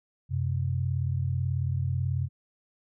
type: tone pair together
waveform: sine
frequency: 92.5 / 130.81 Hz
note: F#2 / C3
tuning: 0 / 0 cents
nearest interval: tritone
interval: 600 cents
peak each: -28 dBFS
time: 0.29-2.29 s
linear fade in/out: 50 ms
effects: none